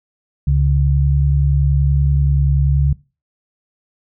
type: tone pair together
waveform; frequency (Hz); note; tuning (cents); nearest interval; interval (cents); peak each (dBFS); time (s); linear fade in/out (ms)
sine; 69.9 / 140.4; C#2 / C#3; +15 / +22; octave; 1207; -14; 0.47-2.93; 5
effects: noise-tail reverb RT60 0.3 s tail -21 dB re dry